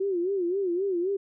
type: tone with vibrato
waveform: sine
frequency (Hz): 370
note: F#4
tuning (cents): 0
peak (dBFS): -24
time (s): 0-1.17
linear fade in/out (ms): 10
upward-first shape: sine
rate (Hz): 3.8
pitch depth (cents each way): 140
effects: none